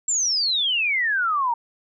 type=exponential sweep; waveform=sine; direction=down; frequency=7560 to 911 Hz; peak=-19 dBFS; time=0.08-1.54 s; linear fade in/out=5 ms; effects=none